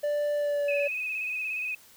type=tone with pitch glide; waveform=triangle; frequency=587.3 to 572.6 Hz; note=D5 to D5; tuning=0 to -44 cents; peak=-23 dBFS; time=0.03-0.88 s; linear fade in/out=10 ms; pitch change=-44 cents; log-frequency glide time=0.34-0.73 s
type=tone with vibrato; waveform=sine; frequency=2535 Hz; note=D#7; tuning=32 cents sharp; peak=-29 dBFS; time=0.68-1.75 s; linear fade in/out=5 ms; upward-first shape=square; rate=17 Hz; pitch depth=35 cents each way
effects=white hiss -55 dBFS RMS until 1.96 s